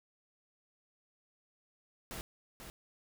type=noise with echo; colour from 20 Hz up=pink; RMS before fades=-43 dBFS; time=2.11-2.21 s; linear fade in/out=0 ms; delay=490 ms; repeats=1; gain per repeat=-6 dB; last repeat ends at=2.7 s; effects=none